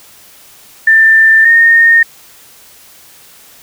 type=tone pair in turn; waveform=sine; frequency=1784 / 1838.4 Hz; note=A6 / A#6; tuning=+23 / -25 cents; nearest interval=minor second; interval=52 cents; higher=second; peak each=-3 dBFS; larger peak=neither; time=0.87-1.45 / 1.45-2.03 s; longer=neither; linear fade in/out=5 ms; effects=white hiss -40 dBFS RMS until 3.62 s